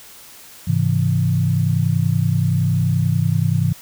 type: chord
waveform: sine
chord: Ab augmented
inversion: none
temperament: equal with one note detuned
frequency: 103.83 / 133.95 / 164.81 Hz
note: Ab2 / C3 / E3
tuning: 0 / +41 / 0 cents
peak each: -19 dBFS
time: 0.67-3.73 s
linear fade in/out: 10 ms
effects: white hiss -42 dBFS RMS until 3.81 s